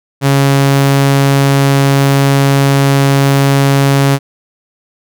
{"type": "tone", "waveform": "sawtooth", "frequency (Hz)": 138.4, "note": "C#3", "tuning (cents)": -2, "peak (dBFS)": -3, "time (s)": [0.21, 4.19], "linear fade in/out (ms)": 50, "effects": []}